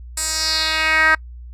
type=tone with band-pass filter sweep; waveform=10% pulse; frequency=315.8 Hz; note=D#4; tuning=26 cents sharp; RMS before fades=-18 dBFS; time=0.17-1.15 s; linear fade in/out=5 ms; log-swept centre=8500 to 1600 Hz; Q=2.8; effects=noise-tail reverb RT60 0.1 s tail -26 dB re dry + added 60 Hz sine -33 dBFS peak until 1.53 s